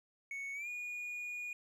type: tone with pitch glide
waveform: triangle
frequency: 2217 to 2446 Hz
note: C#7 to D#7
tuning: 0 to -30 cents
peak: -38 dBFS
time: 0.31-1.53 s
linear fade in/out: 2 ms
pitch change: +170 cents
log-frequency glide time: 0.54-0.68 s
effects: none